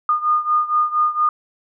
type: beating tone pair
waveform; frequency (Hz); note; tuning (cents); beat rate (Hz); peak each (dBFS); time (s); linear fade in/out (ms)
sine; 1220 / 1224.3; D#6 / D#6; -34 / -28; 4.3; -17 / -20; 0.09-1.29; 2
effects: none